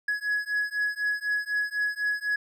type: beating tone pair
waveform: triangle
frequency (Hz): 1678 / 1682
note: G#6 / G#6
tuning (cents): +17 / +22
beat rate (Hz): 4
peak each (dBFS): -27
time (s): 0.08-2.36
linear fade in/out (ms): 5
effects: none